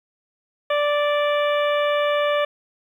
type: harmonic tone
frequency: 586 Hz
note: D5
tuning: 4 cents flat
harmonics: 1 / 2 / 3 / 4 / 5 / 6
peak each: -19 / -25 / -29 / -31 / -33 / -35 dBFS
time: 0.7-2.45 s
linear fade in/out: 5 ms
effects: 9-bit